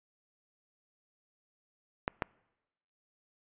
clicks, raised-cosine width 0.5 ms, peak -14 dBFS, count 2, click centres 2.079 / 2.222 s, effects noise-tail reverb RT60 1.0 s tail -26 dB re dry + resampled to 8000 Hz

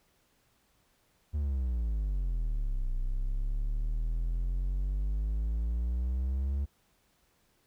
triangle exponential two-way sweep, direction down then up, 76 to 30.72 to 70.8 Hz, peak -26 dBFS, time 1.33-6.66 s, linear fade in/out 20 ms, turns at 2.89 s, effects pink hiss -70 dBFS RMS until 7.66 s

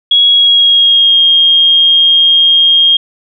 sine tone with pitch glide, 3326 to 3235 Hz, G#7 to G#7, +2 to -46 cents, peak -4 dBFS, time 0.11-2.97 s, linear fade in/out 5 ms, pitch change -48 cents, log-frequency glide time 0.26-1.2 s, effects none

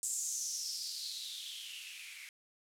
violet noise with band-pass filter sweep, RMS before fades -41 dBFS, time 0.03-2.29 s, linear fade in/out 0 ms, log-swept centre 7700 to 2100 Hz, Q 5.8, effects low-pass 12000 Hz 12 dB/octave

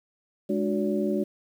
sine tone cluster, 208.7 / 297.1 / 367.4 / 571 Hz, G#3 / D4 / F#4 / D5, +9 / +20 / -12 / -49 cents, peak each -27 / -30 / -28 / -32 dBFS, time 0.49-1.24 s, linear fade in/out 10 ms, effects 9-bit

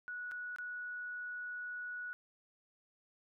sine tone with dropouts, 1467 Hz, F#6, 15 cents flat, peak -40 dBFS, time 0.08-2.13 s, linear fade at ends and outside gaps 0 ms, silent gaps 0.313-0.318 / 0.561-0.585 s, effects none

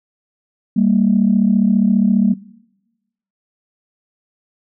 sine tone pair together, 196.2 / 231 Hz, G3 / A#3, +2 / -16 cents, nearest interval minor third, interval 282 cents, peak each -13 dBFS, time 0.76-2.34 s, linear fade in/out 10 ms, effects noise-tail reverb RT60 1.0 s tail -21 dB re dry + tanh soft clip ceiling -3 dBFS

